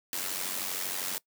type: noise with amplitude modulation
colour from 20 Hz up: white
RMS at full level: -31 dBFS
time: 0.13-1.18 s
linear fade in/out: 0 ms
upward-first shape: sine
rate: 92.6 Hz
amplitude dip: 65%
effects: noise-tail reverb RT60 0.1 s tail -22 dB re dry + high-pass 150 Hz 12 dB/octave